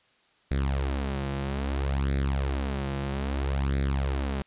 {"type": "tone with flanger", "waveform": "sawtooth", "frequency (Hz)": 68.3, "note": "C#2", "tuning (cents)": -25, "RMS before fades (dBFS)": -28, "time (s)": [0.51, 4.42], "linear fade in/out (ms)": 0, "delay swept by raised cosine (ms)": [0.5, 5.9], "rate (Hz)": 0.61, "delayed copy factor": 0.7, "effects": ["white hiss -64 dBFS RMS until 4.46 s", "resampled to 8000 Hz"]}